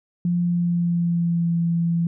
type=tone with pitch glide; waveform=sine; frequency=174.61 to 168.86 Hz; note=F3 to E3; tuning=0 to +42 cents; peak=-18 dBFS; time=0.25-2.07 s; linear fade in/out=2 ms; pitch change=-58 cents; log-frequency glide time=0.4-1.55 s; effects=none